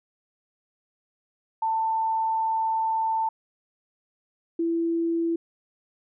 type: tone pair in turn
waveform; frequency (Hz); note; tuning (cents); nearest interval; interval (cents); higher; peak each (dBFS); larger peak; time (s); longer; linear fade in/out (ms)
sine; 891 / 333.7; A5 / E4; +22 / +21; octave + perfect fourth; 1701; first; -22; neither; 1.62-3.29 / 4.59-5.36; first; 5
effects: none